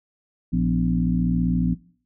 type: harmonic tone with a mistuned harmonic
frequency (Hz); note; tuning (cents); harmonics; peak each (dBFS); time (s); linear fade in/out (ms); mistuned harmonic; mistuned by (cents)
58; A#1; -8; 1 / 2 / 3 / 4 / 5; -27 / -31 / -21 / -24 / -32; 0.52-1.75; 20; 4; +120
effects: noise-tail reverb RT60 0.5 s tail -21 dB re dry